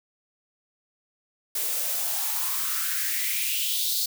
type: noise with high-pass filter sweep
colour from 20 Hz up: blue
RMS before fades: -27 dBFS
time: 1.55-4.06 s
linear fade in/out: 5 ms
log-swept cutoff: 410 to 4500 Hz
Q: 4.4
effects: none

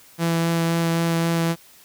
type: tone with vibrato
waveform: sawtooth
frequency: 166.8 Hz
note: E3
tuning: 21 cents sharp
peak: -15 dBFS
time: 0.18-1.56 s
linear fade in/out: 50 ms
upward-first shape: sine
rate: 3.8 Hz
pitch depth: 9 cents each way
effects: white hiss -50 dBFS RMS until 1.84 s

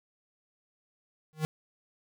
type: tone with exponential growth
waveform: square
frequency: 155.56 Hz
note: D#3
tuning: in tune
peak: -24 dBFS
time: 1.33-1.45 s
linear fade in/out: 0 ms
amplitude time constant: 25 ms
effects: none

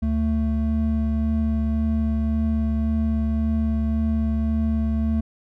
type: tone pair together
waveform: triangle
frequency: 73.42 / 222.1 Hz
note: D2 / A3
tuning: 0 / +16 cents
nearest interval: octave + perfect fifth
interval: 1916 cents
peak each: -20 dBFS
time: 0.02-5.21 s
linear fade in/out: 10 ms
effects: none

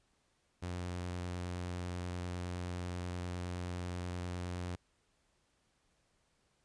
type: tone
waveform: sawtooth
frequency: 89 Hz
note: F2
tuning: 33 cents sharp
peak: -34 dBFS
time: 0.62-4.76 s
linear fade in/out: 10 ms
effects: pink hiss -75 dBFS RMS until 6.64 s + resampled to 22050 Hz

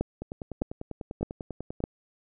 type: two click trains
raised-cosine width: 2 ms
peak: -22 / -13 dBFS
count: 17 / 4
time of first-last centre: 0.22-1.804 / 0.01-1.839 s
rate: 10.1 / 1.64 Hz
effects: none

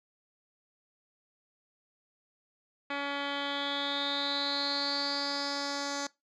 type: tone with low-pass filter sweep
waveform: 10% pulse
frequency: 282.7 Hz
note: C#4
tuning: 34 cents sharp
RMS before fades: -33 dBFS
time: 2.9-6.07 s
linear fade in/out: 5 ms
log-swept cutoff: 2800 to 5900 Hz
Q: 9.7
effects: noise-tail reverb RT60 0.2 s tail -21 dB re dry

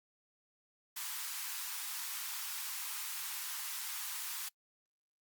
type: high-pass noise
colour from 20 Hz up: white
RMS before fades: -41 dBFS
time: 0.96-4.49 s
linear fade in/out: 10 ms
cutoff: 850 Hz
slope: 48 dB/octave
effects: noise-tail reverb RT60 0.1 s tail -23 dB re dry + Opus 48 kbps

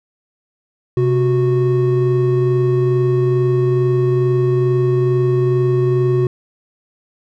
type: tone pair together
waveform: triangle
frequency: 129.7 / 366.8 Hz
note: C3 / F#4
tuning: -15 / -15 cents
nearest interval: octave + tritone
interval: 1800 cents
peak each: -13 dBFS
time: 0.97-6.27 s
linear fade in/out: 2 ms
effects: none

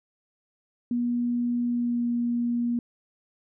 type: tone with pitch glide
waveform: sine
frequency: 240.9 to 238.5 Hz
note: B3 to A#3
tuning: -43 to +40 cents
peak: -23 dBFS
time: 0.91-2.79 s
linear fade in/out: 2 ms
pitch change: -17 cents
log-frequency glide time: 1.67-2.07 s
effects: none

